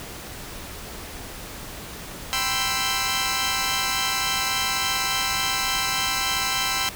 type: chord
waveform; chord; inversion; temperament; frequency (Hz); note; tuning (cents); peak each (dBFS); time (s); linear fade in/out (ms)
10% pulse; C major seventh; second; equal with one note detuned; 784 / 987.8 / 1046.5 / 1323.9; G5 / B5 / C6 / E6; 0 / 0 / 0 / +7; -20 / -22 / -19 / -19; 2.33-6.89; 0
effects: pink hiss -37 dBFS RMS until 6.95 s